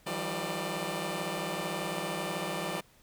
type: tone cluster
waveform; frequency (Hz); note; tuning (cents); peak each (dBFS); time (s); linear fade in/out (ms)
10% pulse; 160.2 / 175.8 / 194 / 595; E3 / F3 / G3 / D5; -49 / +12 / -18 / +22; -30; 0.06-2.81; 10
effects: pink hiss -62 dBFS RMS until 3.02 s